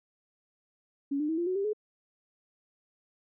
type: tone with pitch steps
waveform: sine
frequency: 280 / 300.1 / 321.6 / 344.7 / 369.5 / 396 / 424.4 Hz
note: C#4 / D4 / E4 / F4 / F#4 / G4 / G#4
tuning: +18 / +38 / -43 / -23 / -2 / +18 / +38 cents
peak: -27 dBFS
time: 1.11-1.733 s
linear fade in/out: 10 ms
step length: 89 ms
effects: none